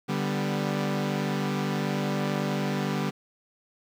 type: chord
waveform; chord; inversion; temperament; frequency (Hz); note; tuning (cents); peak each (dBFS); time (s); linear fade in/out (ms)
sawtooth; G major; second; equal; 146.83 / 196 / 246.9; D3 / G3 / B3; 0 / 0 / 0; -26 / -25 / -29; 0.08-3.11; 20
effects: low-pass 6000 Hz 12 dB/octave + 9-bit